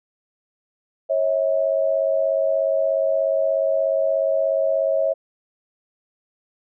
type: tone pair together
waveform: sine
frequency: 546.2 / 643 Hz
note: C#5 / E5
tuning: -26 / -43 cents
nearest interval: minor third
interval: 283 cents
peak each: -20 dBFS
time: 1.09-5.14 s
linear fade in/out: 20 ms
effects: none